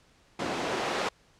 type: noise with band-pass filter sweep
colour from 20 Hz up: white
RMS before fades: -31 dBFS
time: 0.39-1.09 s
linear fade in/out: 5 ms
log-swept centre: 340 to 600 Hz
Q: 0.75
effects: pink hiss -62 dBFS RMS until 1.39 s + low-pass 7000 Hz 12 dB/octave